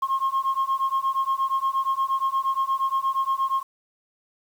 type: beating tone pair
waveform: sine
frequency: 1070 / 1078.5 Hz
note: C6 / C#6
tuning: +38 / -48 cents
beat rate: 8.5 Hz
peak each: -23 dBFS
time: 0.02-3.63 s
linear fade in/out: 10 ms
effects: tanh soft clip ceiling -17 dBFS + 8-bit

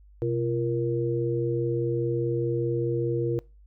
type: tone cluster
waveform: sine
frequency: 126.2 / 344.2 / 469.1 Hz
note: B2 / F4 / A#4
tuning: +38 / -25 / +11 cents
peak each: -28 dBFS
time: 0.22-3.39 s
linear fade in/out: 0 ms
effects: noise-tail reverb RT60 0.3 s tail -24 dB re dry + added 50 Hz sine -50 dBFS peak until 3.66 s

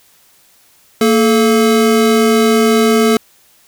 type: tone pair together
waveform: square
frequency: 229.4 / 433 Hz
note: A#3 / A4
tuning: -28 / -28 cents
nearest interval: major seventh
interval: 1100 cents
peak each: -12 dBFS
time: 1.01-3.17 s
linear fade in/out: 2 ms
effects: white hiss -50 dBFS RMS until 3.67 s

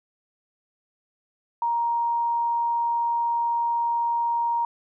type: tone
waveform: sine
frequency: 938 Hz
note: A#5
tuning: 11 cents sharp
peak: -21 dBFS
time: 1.62-4.65 s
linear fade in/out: 2 ms
effects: none

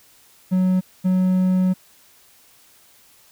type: tone pair in turn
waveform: triangle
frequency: 185 / 185 Hz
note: F#3 / F#3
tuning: 0 / 0 cents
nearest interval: unison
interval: 0 cents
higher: neither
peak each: -13 dBFS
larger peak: neither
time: 0.51-0.81 / 1.04-1.74 s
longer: second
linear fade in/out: 20 ms
effects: white hiss -53 dBFS RMS until 3.31 s

